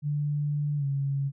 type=tone with pitch glide; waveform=sine; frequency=146.83 to 138.83 Hz; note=D3 to C#3; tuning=0 to +3 cents; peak=-25 dBFS; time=0.02-1.32 s; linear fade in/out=50 ms; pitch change=-97 cents; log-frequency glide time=0.77-0.85 s; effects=none